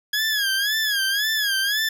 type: tone with vibrato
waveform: 20% pulse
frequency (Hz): 1661.2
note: G#6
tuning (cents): 0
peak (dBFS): -15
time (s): 0.13-1.89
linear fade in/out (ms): 5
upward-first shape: sine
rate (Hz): 1.9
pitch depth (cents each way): 110
effects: none